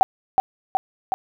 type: tone with echo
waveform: sine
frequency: 764 Hz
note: G5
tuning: 45 cents flat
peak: -9 dBFS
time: 0.01-0.03 s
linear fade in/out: 0 ms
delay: 370 ms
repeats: 3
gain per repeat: -3 dB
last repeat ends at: 1.14 s
effects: none